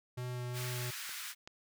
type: tone with vibrato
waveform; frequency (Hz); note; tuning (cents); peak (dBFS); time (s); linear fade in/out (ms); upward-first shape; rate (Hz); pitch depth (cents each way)
square; 123.9; B2; +6; -38; 0.17-0.91; 10; sine; 2.6; 11
type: high-pass noise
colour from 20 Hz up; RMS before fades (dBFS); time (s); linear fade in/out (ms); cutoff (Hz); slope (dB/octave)
pink; -43; 0.53-1.35; 50; 1400; 24
type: clicks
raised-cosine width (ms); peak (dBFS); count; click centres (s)
0.2; -30; 2; 1.093 / 1.475
effects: none